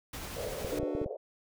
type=noise with tremolo; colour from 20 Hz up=pink; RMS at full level=-40 dBFS; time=0.13-0.79 s; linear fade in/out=5 ms; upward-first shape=triangle; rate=11 Hz; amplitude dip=30%
type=band-pass noise; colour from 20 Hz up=white; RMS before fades=-39 dBFS; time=0.36-1.17 s; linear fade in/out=10 ms; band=430 to 600 Hz; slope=48 dB/octave
type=clicks; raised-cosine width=5 ms; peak=-26 dBFS; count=6; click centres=0.647 / 0.798 / 0.831 / 0.951 / 1.016 / 1.061 s
type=chord; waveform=triangle; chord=B minor seventh; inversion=first; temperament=just; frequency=296.3 / 370.4 / 444.5 / 493.9 Hz; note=D4 / F#4 / A4 / B4; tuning=+15 / +2 / +18 / 0 cents; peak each=-34 / -36 / -39 / -38 dBFS; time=0.72-1.05 s; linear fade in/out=5 ms
effects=none